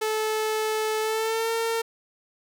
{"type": "tone with pitch glide", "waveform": "sawtooth", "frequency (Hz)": [434.5, 455.6], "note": ["A4", "A#4"], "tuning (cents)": [-22, -40], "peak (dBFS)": -20, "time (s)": [0.01, 1.82], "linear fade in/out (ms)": 10, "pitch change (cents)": 82, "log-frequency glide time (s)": [1, 1.51], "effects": []}